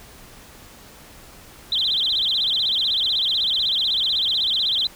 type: tone with vibrato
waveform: sine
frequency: 3550 Hz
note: A7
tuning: 15 cents sharp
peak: -18 dBFS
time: 1.72-4.87 s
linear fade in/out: 2 ms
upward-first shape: sine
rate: 16 Hz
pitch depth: 240 cents each way
effects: pink hiss -45 dBFS RMS until 4.95 s